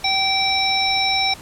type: harmonic tone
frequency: 774 Hz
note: G5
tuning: 22 cents flat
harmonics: 1 / 3 / 5 / 7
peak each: -22 / -22 / -22 / -22 dBFS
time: 0.04-1.34 s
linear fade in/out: 5 ms
effects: pink hiss -40 dBFS RMS until 1.41 s + low-pass 12000 Hz 12 dB/octave